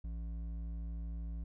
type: tone with hard clipping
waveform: sine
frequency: 56.5 Hz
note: A1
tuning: 47 cents sharp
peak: -40 dBFS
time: 0.04-1.44 s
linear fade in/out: 5 ms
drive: 8 dB
effects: none